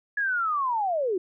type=linear sweep; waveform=sine; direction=down; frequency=1697 to 343.9 Hz; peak=-23 dBFS; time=0.17-1.18 s; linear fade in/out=5 ms; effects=none